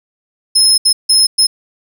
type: tone bursts at uneven times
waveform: 30% pulse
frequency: 5170 Hz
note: E8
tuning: 34 cents flat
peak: -3 dBFS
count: 4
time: 0.55-0.78 / 0.85-0.93 / 1.09-1.27 / 1.38-1.47 s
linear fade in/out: 10 ms
effects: none